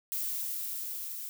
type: noise with level ramp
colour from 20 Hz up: violet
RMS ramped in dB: -33 to -40 dBFS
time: 0.12-1.29 s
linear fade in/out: 0 ms
effects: none